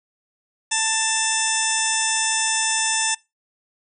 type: harmonic tone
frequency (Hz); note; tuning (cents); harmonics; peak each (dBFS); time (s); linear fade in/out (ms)
887; A5; +14; 1 / 2 / 3 / 4 / 6 / 7 / 8 / 9 / 10; -28 / -28 / -28 / -28 / -28 / -28 / -28 / -28 / -28; 0.71-3.15; 10
effects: noise-tail reverb RT60 0.2 s tail -20 dB re dry